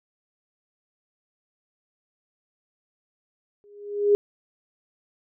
sine tone with exponential growth, 410 Hz, G#4, 22 cents flat, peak -12 dBFS, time 3.64-4.15 s, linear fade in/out 0 ms, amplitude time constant 110 ms, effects none

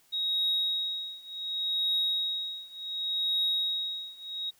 sine tone with tremolo, 3784 Hz, A#7, 25 cents sharp, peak -23 dBFS, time 0.12-4.51 s, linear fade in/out 20 ms, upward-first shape triangle, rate 0.68 Hz, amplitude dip 95%, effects tanh soft clip ceiling -20 dBFS + white hiss -64 dBFS RMS until 4.59 s

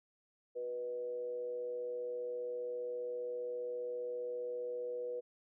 sine tone with frequency modulation, 490 Hz, B4, 14 cents flat, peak -37 dBFS, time 0.55-5.21 s, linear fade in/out 20 ms, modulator 125 Hz, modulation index 0.38, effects none

